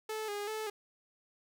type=tone with vibrato; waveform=sawtooth; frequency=422.5 Hz; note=G#4; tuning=30 cents sharp; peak=-32 dBFS; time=0.09-0.7 s; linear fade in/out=5 ms; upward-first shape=square; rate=2.6 Hz; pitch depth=50 cents each way; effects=none